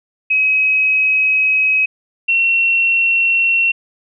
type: tone pair in turn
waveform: sine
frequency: 2545 / 2721 Hz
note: D#7 / F7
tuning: +39 / -46 cents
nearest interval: minor second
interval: 115 cents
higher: second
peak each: -11 dBFS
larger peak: neither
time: 0.3-1.86 / 2.28-3.72 s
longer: first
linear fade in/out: 10 ms
effects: none